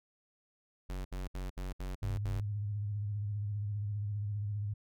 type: tone bursts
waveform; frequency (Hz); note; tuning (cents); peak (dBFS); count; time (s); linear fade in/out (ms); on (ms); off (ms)
square; 46.34; F#1; +3; -37; 7; 0.89-2.406; 10; 160; 66
type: tone with vibrato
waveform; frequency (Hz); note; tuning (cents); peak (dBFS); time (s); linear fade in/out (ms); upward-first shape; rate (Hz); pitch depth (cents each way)
sine; 103.3; G#2; -9; -33; 2.02-4.74; 10; square; 15; 40
effects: none